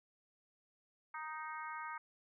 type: harmonic tone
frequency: 311.1 Hz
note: D#4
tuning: in tune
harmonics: 3 / 4 / 5 / 6 / 7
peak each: -46 / -46 / -49 / -54 / -52 dBFS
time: 1.14-1.98 s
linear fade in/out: 5 ms
effects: none